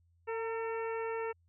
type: harmonic tone with a mistuned harmonic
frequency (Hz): 450.9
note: A4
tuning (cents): +42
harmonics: 1 / 2 / 3 / 4 / 5 / 6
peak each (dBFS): -35 / -41 / -45 / -47 / -49 / -51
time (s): 0.27-1.33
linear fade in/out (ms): 20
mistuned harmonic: 2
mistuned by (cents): +32
effects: added 85 Hz sine -66 dBFS peak until 1.48 s